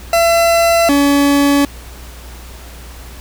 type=tone pair in turn; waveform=40% pulse; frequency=674 / 283.4 Hz; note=E5 / C#4; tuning=+38 / +38 cents; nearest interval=octave + minor third; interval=1500 cents; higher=first; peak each=-8 dBFS; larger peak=neither; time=0.13-0.89 / 0.89-1.65 s; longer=neither; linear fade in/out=2 ms; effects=added 60 Hz sine -32 dBFS peak until 3.2 s + pink hiss -37 dBFS RMS until 3.2 s